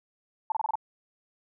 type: tone bursts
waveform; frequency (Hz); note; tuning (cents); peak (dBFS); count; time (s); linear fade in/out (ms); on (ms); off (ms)
sine; 880; A5; 0; -24; 6; 0.5-0.755; 2; 20; 27
effects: none